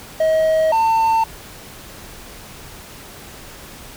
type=tone pair in turn; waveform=triangle; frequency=635 / 898 Hz; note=D#5 / A5; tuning=+35 / +35 cents; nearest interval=tritone; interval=600 cents; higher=second; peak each=-11 dBFS; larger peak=neither; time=0.2-0.72 / 0.72-1.24 s; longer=neither; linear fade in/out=5 ms; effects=pink hiss -38 dBFS RMS until 3.96 s